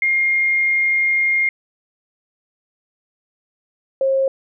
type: tone pair in turn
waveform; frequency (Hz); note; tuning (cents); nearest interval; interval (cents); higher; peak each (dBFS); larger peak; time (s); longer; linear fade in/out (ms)
sine; 2126 / 536.7; C7 / C5; +27 / +44; 2 octaves; 2383; first; -14; neither; 0.02-1.49 / 4.01-4.28; first; 2
effects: none